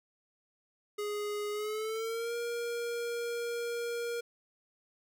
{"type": "tone with pitch glide", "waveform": "square", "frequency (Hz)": [415.3, 471.6], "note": ["G#4", "A#4"], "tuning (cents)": [0, 20], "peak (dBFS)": -34, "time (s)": [0.98, 4.21], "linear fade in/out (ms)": 10, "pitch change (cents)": 220, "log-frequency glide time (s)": [1.51, 2.35], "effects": []}